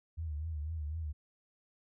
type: tone with vibrato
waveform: sine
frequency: 77.78 Hz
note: D#2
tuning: in tune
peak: -35 dBFS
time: 0.17-1.13 s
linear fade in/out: 20 ms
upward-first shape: triangle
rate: 4 Hz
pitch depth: 120 cents each way
effects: none